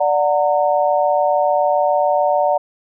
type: chord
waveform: sine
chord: D augmented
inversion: none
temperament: just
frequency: 587.3 / 734.2 / 917.7 Hz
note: D5 / F#5 / A#5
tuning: 0 / -14 / -27 cents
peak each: -16 / -17 / -20 dBFS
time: 0-2.58 s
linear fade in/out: 10 ms
effects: none